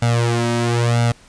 sawtooth tone with flanger, 118.1 Hz, A#2, 23 cents sharp, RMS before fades -17 dBFS, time 0.02-1.12 s, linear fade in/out 5 ms, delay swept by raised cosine 1.4 to 3.2 ms, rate 1 Hz, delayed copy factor +1, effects pink hiss -48 dBFS RMS until 1.28 s + resampled to 22050 Hz

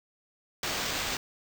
violet noise with sample-and-hold, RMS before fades -32 dBFS, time 0.63-1.17 s, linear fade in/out 2 ms, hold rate 11025 Hz, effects none

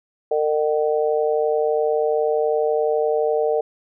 harmonic tone, 151.9 Hz, D#3, 41 cents flat, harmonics 3 / 4 / 5, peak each -19 / -22 / -26 dBFS, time 0.31-3.61 s, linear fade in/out 5 ms, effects none

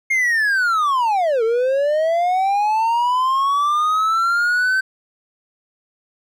triangle linear two-way sweep, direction down then up, 2148 to 440 to 1547 Hz, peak -13 dBFS, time 0.1-4.81 s, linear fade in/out 10 ms, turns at 1.43 s, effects none

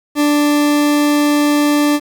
40% pulse tone, 293.7 Hz, D4, in tune, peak -10 dBFS, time 0.15-2 s, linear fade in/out 50 ms, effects 7-bit

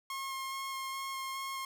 sawtooth tone with vibrato, 1075 Hz, C6, 47 cents sharp, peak -33 dBFS, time 0.1-1.65 s, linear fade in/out 2 ms, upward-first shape square, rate 2.4 Hz, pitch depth 9 cents each way, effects none

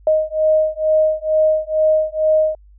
sine beating tone pair, 622.3 / 624.5 Hz, D#5 / D#5, 0 / +6 cents, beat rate 2.2 Hz, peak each -16 dBFS, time 0.07-2.55 s, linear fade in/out 2 ms, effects added 50 Hz sine -43 dBFS peak until 2.78 s

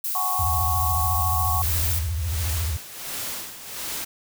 violet noise, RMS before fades -27 dBFS, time 0.04-1.99 s, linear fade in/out 5 ms
sine chord, F# suspended second, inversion none, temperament just, 740 / 832.5 / 1110 Hz, F#5 / G#5 / C#6, 0 / +4 / +2 cents, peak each -29 / -32 / -26 dBFS, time 0.15-1.62 s, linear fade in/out 2 ms
sine tone with vibrato, 81.3 Hz, E2, 23 cents flat, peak -23 dBFS, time 0.39-2.77 s, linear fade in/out 5 ms, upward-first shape triangle, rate 14 Hz, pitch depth 280 cents each way
white noise with tremolo, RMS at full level -30 dBFS, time 1.62-4.05 s, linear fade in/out 10 ms, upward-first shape sine, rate 1.4 Hz, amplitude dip 70%
effects none

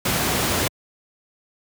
pink noise, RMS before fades -21 dBFS, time 0.05-0.68 s, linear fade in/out 5 ms, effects high-pass 80 Hz 12 dB/octave

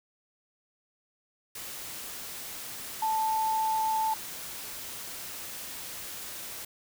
sine tone in noise, 880 Hz, A5, in tune, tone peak -25 dBFS, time 3.02-4.14 s, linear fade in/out 5 ms, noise white, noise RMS -40 dBFS, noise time 1.55-6.65 s, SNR +12 dB, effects none

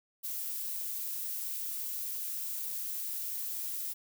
violet noise, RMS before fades -37 dBFS, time 0.23-3.94 s, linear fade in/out 20 ms, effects none

